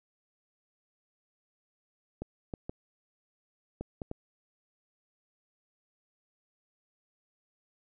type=clicks; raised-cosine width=2 ms; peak=-23 dBFS; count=6; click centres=2.22 / 2.538 / 2.695 / 3.81 / 4.018 / 4.114 s; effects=none